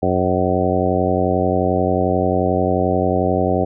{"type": "harmonic tone with a mistuned harmonic", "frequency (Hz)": 91.3, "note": "F#2", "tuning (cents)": -23, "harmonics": [1, 2, 3, 4, 5, 6, 7, 8], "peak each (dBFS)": [-23, -23, -23, -23, -23, -23, -23, -23], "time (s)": [0.02, 3.65], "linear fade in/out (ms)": 10, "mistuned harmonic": 8, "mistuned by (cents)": 53, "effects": []}